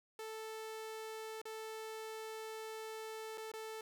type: tone with dropouts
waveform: sawtooth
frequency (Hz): 440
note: A4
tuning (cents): 0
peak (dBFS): -40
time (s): 0.19-3.81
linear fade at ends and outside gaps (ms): 2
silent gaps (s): 1.416-1.454 / 3.375-3.379 / 3.517-3.537
effects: none